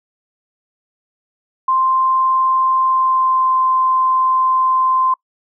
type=tone with pitch glide; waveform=sine; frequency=1046.5 to 1039.3 Hz; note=C6 to C6; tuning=0 to -12 cents; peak=-12 dBFS; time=1.68-5.14 s; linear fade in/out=5 ms; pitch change=-12 cents; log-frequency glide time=2.8-3.56 s; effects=noise-tail reverb RT60 0.1 s tail -24 dB re dry